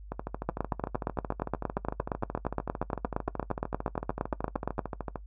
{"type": "two click trains", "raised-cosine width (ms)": 1, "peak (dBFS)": [-19, -14], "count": [68, 38], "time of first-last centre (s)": [[0.12, 5.158], [0.49, 4.792]], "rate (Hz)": [13.3, 8.6], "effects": ["noise-tail reverb RT60 0.1 s tail -18 dB re dry", "added 50 Hz sine -43 dBFS peak until 5.26 s"]}